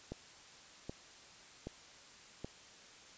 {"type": "click train", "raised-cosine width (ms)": 2, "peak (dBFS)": -28, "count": 4, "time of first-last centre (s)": [0.12, 2.446], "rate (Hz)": 1.29, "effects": ["white hiss -57 dBFS RMS until 3.17 s", "resampled to 16000 Hz"]}